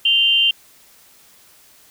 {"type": "tone pair together", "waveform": "sine", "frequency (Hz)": [2794, 3123], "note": ["F7", "G7"], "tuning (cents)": [0, -7], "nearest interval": "major second", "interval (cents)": 193, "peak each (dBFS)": -15, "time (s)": [0.05, 0.51], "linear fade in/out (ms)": 5, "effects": ["white hiss -50 dBFS RMS until 1.9 s"]}